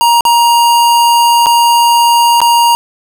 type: tone with dropouts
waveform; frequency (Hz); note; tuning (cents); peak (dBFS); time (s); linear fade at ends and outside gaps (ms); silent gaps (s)
square; 942; A#5; +18; -6; 0.01-2.75; 0; 0.208-0.252 / 1.46-1.467 / 2.404-2.416
effects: none